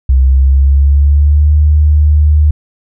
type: tone with pitch glide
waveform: sine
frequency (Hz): 65.41 to 75.14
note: C2 to D2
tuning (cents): 0 to +40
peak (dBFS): -4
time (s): 0.09-2.51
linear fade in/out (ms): 5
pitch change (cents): +240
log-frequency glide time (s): 0.2-1.53
effects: none